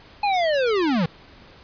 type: linear sweep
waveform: square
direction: down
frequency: 843 to 150 Hz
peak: -19 dBFS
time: 0.23-1.06 s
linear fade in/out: 5 ms
effects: pink hiss -48 dBFS RMS until 1.63 s + resampled to 11025 Hz